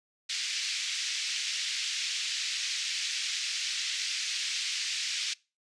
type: band-pass noise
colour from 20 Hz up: white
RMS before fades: -33 dBFS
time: 0.29-5.34 s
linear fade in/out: 10 ms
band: 2100 to 5900 Hz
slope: 24 dB/octave
effects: noise-tail reverb RT60 0.3 s tail -24 dB re dry + resampled to 22050 Hz